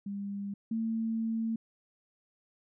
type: tone pair in turn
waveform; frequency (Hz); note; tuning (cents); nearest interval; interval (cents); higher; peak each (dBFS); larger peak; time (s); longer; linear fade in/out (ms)
sine; 200.5 / 224.9; G3 / A3; +39 / +38; major second; 199; second; -34 / -29; second; 0.06-0.54 / 0.71-1.56; second; 5
effects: none